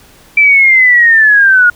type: linear sweep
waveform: sine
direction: down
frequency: 2342 to 1426 Hz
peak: -3 dBFS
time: 0.37-1.7 s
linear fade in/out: 5 ms
effects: pink hiss -42 dBFS RMS until 1.75 s